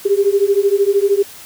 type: beating tone pair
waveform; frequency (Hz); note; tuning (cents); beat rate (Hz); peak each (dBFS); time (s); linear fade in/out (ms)
sine; 393.4 / 406.4; G4 / G#4; +6 / -38; 13; -14; 0.05-1.23; 10
effects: white hiss -37 dBFS RMS until 1.45 s